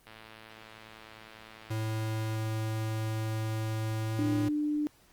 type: click train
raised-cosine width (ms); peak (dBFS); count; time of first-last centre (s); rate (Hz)
0.3; -32; 252; 0.07-2.352; 110
type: tone with pitch glide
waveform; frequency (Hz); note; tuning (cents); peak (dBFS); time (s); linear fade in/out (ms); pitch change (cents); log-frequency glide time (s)
square; 110 to 111.6; A2 to A2; 0 to +25; -31; 1.7-4.49; 10; +25; 4.05-4.27
type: tone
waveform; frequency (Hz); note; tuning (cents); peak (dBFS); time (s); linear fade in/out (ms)
sine; 298.2; D4; +27; -27; 4.19-4.87; 0
effects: pink hiss -62 dBFS RMS until 5.12 s + Opus 24 kbps